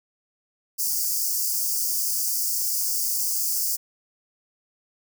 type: high-pass noise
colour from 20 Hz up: white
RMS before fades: -25 dBFS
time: 0.78-3.77 s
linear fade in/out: 20 ms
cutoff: 4700 Hz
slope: 96 dB/octave
effects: none